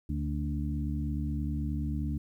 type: harmonic tone with a mistuned harmonic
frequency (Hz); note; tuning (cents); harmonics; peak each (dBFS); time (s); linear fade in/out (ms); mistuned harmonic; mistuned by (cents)
73.1; D2; -7; 1 / 2 / 3 / 4; -32 / -35 / -37 / -38; 0.09-2.18; 5; 3; +29
effects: 11-bit